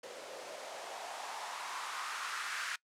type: noise with band-pass filter sweep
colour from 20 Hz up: blue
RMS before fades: -42 dBFS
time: 0.03-2.76 s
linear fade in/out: 5 ms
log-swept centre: 460 to 1600 Hz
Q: 3.2
effects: noise-tail reverb RT60 0.1 s tail -23 dB re dry + low-pass 9000 Hz 12 dB/octave